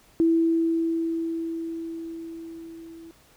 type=tone with level ramp; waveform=sine; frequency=329.6 Hz; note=E4; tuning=in tune; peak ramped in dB=-16 to -41 dBFS; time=0.2-3.11 s; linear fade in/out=0 ms; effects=pink hiss -57 dBFS RMS until 3.36 s